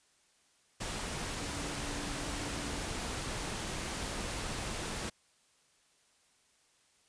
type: tone in noise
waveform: sine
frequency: 287.6 Hz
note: D4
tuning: 36 cents flat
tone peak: -45 dBFS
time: 1.4-2.8 s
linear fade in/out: 10 ms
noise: pink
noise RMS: -38 dBFS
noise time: 0.8-5.1 s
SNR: -10 dB
effects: white hiss -69 dBFS RMS until 7.08 s + resampled to 22050 Hz